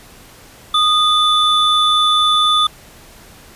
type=tone pair together; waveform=triangle; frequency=1236 / 3496 Hz; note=D#6 / A7; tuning=-12 / -12 cents; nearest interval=octave + tritone; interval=1800 cents; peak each=-12 dBFS; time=0.74-2.67 s; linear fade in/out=5 ms; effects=pink hiss -42 dBFS RMS until 3.55 s + resampled to 32000 Hz